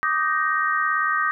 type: chord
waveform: sine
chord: Eb major seventh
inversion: third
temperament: just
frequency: 1166.7 / 1244.5 / 1555.6 / 1866.8 Hz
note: D6 / Eb6 / G6 / Bb6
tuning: -12 / 0 / -14 / +2 cents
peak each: -27 / -23 / -25 / -25 dBFS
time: 0.03-1.31 s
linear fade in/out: 0 ms
effects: none